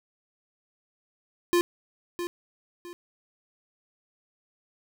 square tone with echo, 349.2 Hz, F4, in tune, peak -20 dBFS, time 1.53-1.61 s, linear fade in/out 0 ms, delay 660 ms, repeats 2, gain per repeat -10 dB, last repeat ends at 2.93 s, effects none

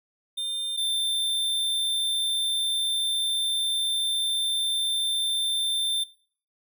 square tone pair in turn, 3600 / 3573 Hz, A7 / A7, +39 / +26 cents, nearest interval unison, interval 13 cents, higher first, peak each -28 / -25 dBFS, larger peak second, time 0.37-0.77 / 0.77-6.04 s, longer second, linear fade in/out 10 ms, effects noise-tail reverb RT60 0.5 s tail -19 dB re dry

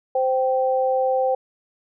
sine tone pair together, 520 / 779.1 Hz, C5 / G5, -11 / -11 cents, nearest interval perfect fifth, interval 700 cents, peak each -19 / -22 dBFS, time 0.15-1.35 s, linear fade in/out 5 ms, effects none

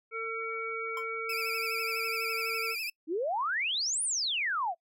harmonic tone, 451.1 Hz, A4, 43 cents sharp, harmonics 1 / 3 / 5, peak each -37 / -37 / -37 dBFS, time 0.11-2.76 s, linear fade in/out 50 ms
square tone with exponential decay, 1046.5 Hz, C6, in tune, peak -36 dBFS, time 0.97-1.07 s, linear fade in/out 2 ms, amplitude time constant 21 ms
30% pulse tone with vibrato, 2489 Hz, D#7, in tune, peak -30 dBFS, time 1.29-2.9 s, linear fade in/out 5 ms, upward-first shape sine, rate 12 Hz, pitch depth 100 cents each way
sine exponential two-way sweep, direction up then down, 295.6 to 9950 to 644 Hz, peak -28 dBFS, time 3.07-4.75 s, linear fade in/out 50 ms, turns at 4.03 s
effects noise-tail reverb RT60 0.1 s tail -25 dB re dry

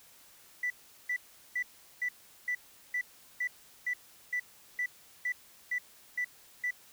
sine tone bursts, 1975.5 Hz, B6, in tune, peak -28 dBFS, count 14, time 0.63-6.708 s, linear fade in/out 5 ms, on 72 ms, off 390 ms, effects tanh soft clip ceiling -25 dBFS + white hiss -58 dBFS RMS until 6.92 s

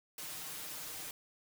white noise with comb filter, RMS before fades -44 dBFS, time 0.18-1.11 s, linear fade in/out 2 ms, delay 6.5 ms, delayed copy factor +0.95, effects none

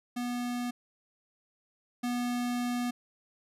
square tone pair in turn, 243.8 / 243.8 Hz, B3 / B3, -22 / -22 cents, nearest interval unison, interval 0 cents, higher neither, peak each -32 / -30 dBFS, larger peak second, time 0.16-0.71 / 2.03-2.91 s, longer second, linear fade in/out 10 ms, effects resampled to 32000 Hz

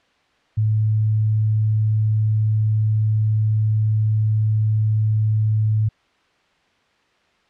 sine tone, 108.2 Hz, A2, 29 cents flat, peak -15 dBFS, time 0.57-5.89 s, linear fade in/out 10 ms, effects white hiss -60 dBFS RMS until 7.49 s + low-pass 3000 Hz 12 dB/octave

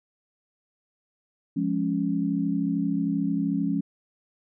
sine chord, Db major, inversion first, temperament equal, 174.61 / 207.7 / 277.2 Hz, F3 / Ab3 / Db4, 0 / 0 / 0 cents, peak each -28 / -28 / -26 dBFS, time 1.56-3.81 s, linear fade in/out 10 ms, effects none

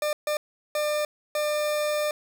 40% pulse tone bursts at uneven times, 599 Hz, D5, 34 cents sharp, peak -23 dBFS, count 4, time 0.02-0.13 / 0.27-0.37 / 0.75-1.05 / 1.35-2.11 s, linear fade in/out 2 ms, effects none

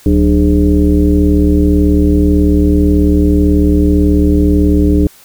sine tone with frequency modulation, 187.1 Hz, F#3, 20 cents sharp, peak -6 dBFS, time 0.06-5.07 s, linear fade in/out 2 ms, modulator 112 Hz, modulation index 1.7, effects white hiss -42 dBFS RMS until 5.24 s

